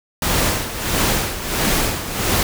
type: noise with tremolo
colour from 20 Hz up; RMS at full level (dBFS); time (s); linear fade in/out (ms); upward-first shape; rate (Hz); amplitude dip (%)
pink; -17; 0.22-2.43; 2; sine; 1.5; 70
effects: none